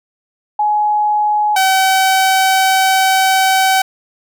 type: tone pair in turn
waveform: sine / sawtooth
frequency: 841 / 762.9 Hz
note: G#5 / G5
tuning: +22 / -47 cents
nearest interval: major second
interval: 169 cents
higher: first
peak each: -11 / -6 dBFS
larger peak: second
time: 0.59-1.56 / 1.56-3.82 s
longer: second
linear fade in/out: 5 ms
effects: none